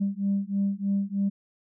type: beating tone pair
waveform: sine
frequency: 196.9 / 200.1 Hz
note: G3 / G3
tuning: +8 / +36 cents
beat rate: 3.2 Hz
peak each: -26 / -26 dBFS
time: 0-1.3 s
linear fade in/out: 20 ms
effects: tanh soft clip ceiling -18 dBFS